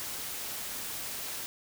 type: noise with amplitude modulation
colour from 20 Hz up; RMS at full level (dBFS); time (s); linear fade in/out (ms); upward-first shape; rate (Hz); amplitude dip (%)
white; -36; 0-1.46; 0; sine; 227; 40
effects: none